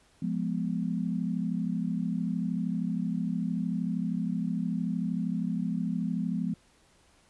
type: chord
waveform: sine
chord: F diminished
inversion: none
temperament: equal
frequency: 174.61 / 207.7 / 246.9 Hz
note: F3 / Ab3 / Cb4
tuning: 0 / 0 / 0 cents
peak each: -31 / -32 / -33 dBFS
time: 0.22-6.54 s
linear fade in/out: 5 ms
effects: pink hiss -63 dBFS RMS until 7.29 s + resampled to 24000 Hz